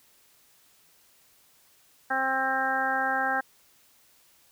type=harmonic tone; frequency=264.5 Hz; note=C4; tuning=19 cents sharp; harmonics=1 / 2 / 3 / 4 / 5 / 6 / 7; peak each=-38 / -36 / -28 / -37 / -33 / -28 / -36 dBFS; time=2.1-3.41 s; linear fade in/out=10 ms; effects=white hiss -61 dBFS RMS until 4.51 s